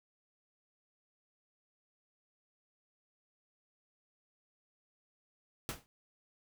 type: noise with exponential decay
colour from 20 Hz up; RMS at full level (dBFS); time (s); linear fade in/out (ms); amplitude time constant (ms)
pink; -35; 5.69-5.86; 0; 35
effects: none